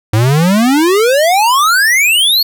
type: exponential sweep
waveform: square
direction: up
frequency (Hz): 103.83 to 4472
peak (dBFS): -8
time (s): 0.13-2.43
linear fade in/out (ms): 5
effects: none